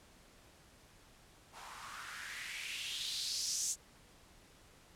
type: noise with band-pass filter sweep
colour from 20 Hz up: blue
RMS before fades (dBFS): -41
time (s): 1.52-3.76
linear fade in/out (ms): 50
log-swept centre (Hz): 840 to 7000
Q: 3.6
effects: pink hiss -62 dBFS RMS until 4.95 s + low-pass 11000 Hz 12 dB/octave